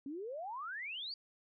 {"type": "exponential sweep", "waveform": "sine", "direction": "up", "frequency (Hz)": [264.2, 4745], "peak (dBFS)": -40, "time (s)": [0.06, 1.14], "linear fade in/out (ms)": 2, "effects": []}